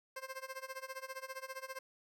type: tone with tremolo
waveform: 15% pulse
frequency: 527 Hz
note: C5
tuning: 12 cents sharp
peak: -34 dBFS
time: 0.16-1.79 s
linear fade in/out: 5 ms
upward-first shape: sine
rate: 15 Hz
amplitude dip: 90%
effects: none